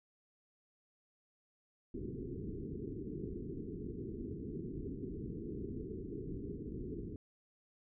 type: low-pass noise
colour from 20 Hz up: white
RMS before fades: -43 dBFS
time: 1.94-7.16 s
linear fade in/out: 2 ms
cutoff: 430 Hz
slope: 96 dB/octave
effects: none